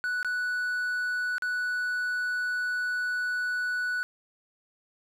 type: tone with dropouts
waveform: triangle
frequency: 1480 Hz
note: F#6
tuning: in tune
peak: -25 dBFS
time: 0.04-4.03 s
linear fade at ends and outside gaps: 0 ms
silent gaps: 0.229-0.247 / 1.382-1.422 s
effects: none